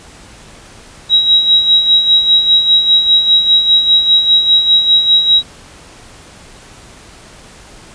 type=tone with tremolo; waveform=sine; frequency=3845 Hz; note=B7; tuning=47 cents flat; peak=-4 dBFS; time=1.09-5.43 s; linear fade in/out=50 ms; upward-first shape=sine; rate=5 Hz; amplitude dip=60%; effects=pink hiss -38 dBFS RMS until 7.94 s + resampled to 22050 Hz